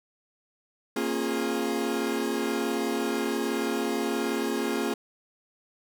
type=chord; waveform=40% pulse; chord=Bb minor seventh; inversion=none; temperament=equal with one note detuned; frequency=233.1 / 271.8 / 349.2 / 415.3 Hz; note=Bb3 / Db4 / F4 / Ab4; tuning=0 / -34 / 0 / 0 cents; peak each=-31 dBFS; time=0.96-4.94 s; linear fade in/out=5 ms; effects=none